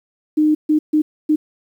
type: tone bursts at uneven times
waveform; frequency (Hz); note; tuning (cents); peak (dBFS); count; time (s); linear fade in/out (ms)
sine; 305.7; D#4; -30; -11; 4; 0.37-0.55 / 0.69-0.79 / 0.93-1.02 / 1.29-1.36; 10
effects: 8-bit